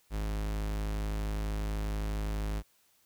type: tone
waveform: 45% pulse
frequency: 52.2 Hz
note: G#1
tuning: 10 cents sharp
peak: -31 dBFS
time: 0.1-2.63 s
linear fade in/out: 50 ms
effects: white hiss -68 dBFS RMS until 3.05 s